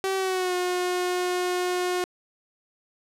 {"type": "tone with pitch glide", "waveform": "sawtooth", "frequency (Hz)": [384, 360.4], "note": ["G4", "F#4"], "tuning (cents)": [-36, -45], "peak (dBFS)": -20, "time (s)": [0.04, 2.04], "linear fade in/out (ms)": 0, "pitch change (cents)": -109, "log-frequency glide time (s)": [0.16, 0.54], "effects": ["low-pass 12000 Hz 12 dB/octave", "10-bit"]}